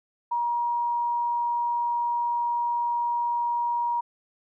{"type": "tone", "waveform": "sine", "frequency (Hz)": 951, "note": "A#5", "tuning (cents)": 34, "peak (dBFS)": -23, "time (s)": [0.31, 4.01], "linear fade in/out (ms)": 10, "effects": []}